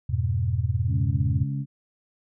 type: chord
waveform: sine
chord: F diminished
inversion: none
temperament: equal with one note detuned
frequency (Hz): 85.86 / 103.83 / 123.47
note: F2 / Ab2 / Cb3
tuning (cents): -29 / 0 / 0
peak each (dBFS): -26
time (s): 0.09-1.44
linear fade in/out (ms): 10
type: harmonic tone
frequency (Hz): 69.3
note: C#2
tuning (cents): 0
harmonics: 2 / 3 / 4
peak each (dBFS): -26 / -35 / -37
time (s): 0.87-1.66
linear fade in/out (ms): 50
effects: none